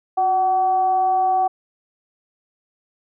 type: tone with frequency modulation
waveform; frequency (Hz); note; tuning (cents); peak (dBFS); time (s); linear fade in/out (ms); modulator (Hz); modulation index
sine; 753; F#5; +30; -15; 0.17-1.48; 10; 390; 0.3
effects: none